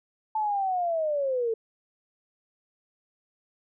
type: linear sweep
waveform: sine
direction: down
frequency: 880 to 440 Hz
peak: -24 dBFS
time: 0.35-1.54 s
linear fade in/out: 5 ms
effects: none